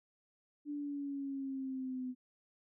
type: exponential sweep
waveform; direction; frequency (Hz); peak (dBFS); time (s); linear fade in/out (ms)
sine; down; 294 to 251.7; -37; 0.65-2.15; 50
effects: none